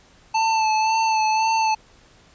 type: tone with vibrato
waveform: square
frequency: 881 Hz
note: A5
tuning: 2 cents sharp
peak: -18 dBFS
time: 0.34-1.75 s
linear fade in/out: 10 ms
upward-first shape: sine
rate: 1.9 Hz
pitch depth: 27 cents each way
effects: pink hiss -53 dBFS RMS until 2.34 s + resampled to 16000 Hz